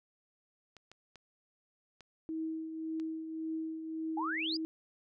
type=clicks; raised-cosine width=0.2 ms; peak=-35 dBFS; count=5; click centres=0.767 / 0.916 / 1.157 / 2.007 / 2.999 s
type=tone with tremolo; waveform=sine; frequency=320 Hz; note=D#4; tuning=49 cents sharp; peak=-33 dBFS; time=2.29-4.65 s; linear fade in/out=0 ms; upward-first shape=triangle; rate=1.8 Hz; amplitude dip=55%
type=exponential sweep; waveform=sine; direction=up; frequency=788 to 5100 Hz; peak=-33 dBFS; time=4.17-4.57 s; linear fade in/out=5 ms
effects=none